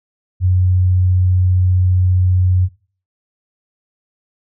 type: tone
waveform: sine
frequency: 91.5 Hz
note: F#2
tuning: 19 cents flat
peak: -10 dBFS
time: 0.4-2.69 s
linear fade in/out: 50 ms
effects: noise-tail reverb RT60 0.4 s tail -19 dB re dry